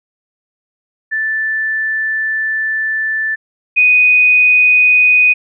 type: tone pair in turn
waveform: sine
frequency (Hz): 1760 / 2489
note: A6 / D#7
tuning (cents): 0 / 0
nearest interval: tritone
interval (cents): 600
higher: second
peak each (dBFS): -14 / -6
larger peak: second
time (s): 1.11-3.36 / 3.76-5.34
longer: first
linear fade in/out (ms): 20
effects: none